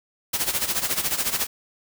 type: noise with tremolo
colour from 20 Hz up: white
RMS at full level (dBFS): -22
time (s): 0.33-1.47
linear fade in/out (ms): 10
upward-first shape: sine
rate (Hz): 14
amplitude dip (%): 75
effects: none